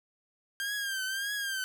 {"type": "tone with vibrato", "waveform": "sawtooth", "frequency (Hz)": 1594, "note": "G6", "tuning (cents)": 28, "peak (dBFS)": -28, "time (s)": [0.6, 1.64], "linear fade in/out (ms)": 0, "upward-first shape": "triangle", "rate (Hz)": 1.7, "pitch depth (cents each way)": 89, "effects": []}